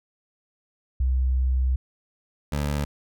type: tone pair in turn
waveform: sine / 20% pulse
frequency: 64.3 / 72.8 Hz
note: C2 / D2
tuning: -30 / -15 cents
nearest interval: major second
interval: 215 cents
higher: second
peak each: -19 dBFS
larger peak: neither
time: 1-1.76 / 2.52-2.85 s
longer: first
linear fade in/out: 5 ms
effects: none